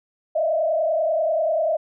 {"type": "tone with frequency modulation", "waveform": "sine", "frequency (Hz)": 641, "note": "E5", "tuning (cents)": -49, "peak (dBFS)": -18, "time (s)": [0.35, 1.77], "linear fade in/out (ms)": 10, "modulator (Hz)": 30.2, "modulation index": 1.3, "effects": []}